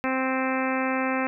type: harmonic tone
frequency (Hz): 261.6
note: C4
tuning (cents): 0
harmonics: 1 / 2 / 3 / 4 / 5 / 6 / 7 / 8 / 9 / 10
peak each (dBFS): -27 / -30 / -32 / -33 / -34 / -35 / -35 / -36 / -37 / -37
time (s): 0.04-1.27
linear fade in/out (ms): 0
effects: none